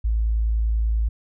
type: tone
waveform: sine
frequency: 55.1 Hz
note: A1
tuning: 3 cents sharp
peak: -18 dBFS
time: 0.04-1.09 s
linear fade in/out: 10 ms
effects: none